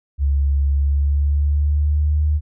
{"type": "tone with pitch glide", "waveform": "sine", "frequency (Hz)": [70, 75.46], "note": ["C#2", "D2"], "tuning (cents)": [18, 48], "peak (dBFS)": -14, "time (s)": [0.18, 2.41], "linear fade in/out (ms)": 50, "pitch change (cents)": 130, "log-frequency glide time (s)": [0.72, 2.24], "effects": []}